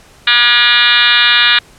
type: tone with frequency modulation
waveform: sine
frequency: 2637 Hz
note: E7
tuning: in tune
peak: -6 dBFS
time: 0.27-1.59 s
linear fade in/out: 5 ms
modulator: 239 Hz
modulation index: 5.5
effects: pink hiss -43 dBFS RMS until 1.78 s + low-pass 10000 Hz 12 dB/octave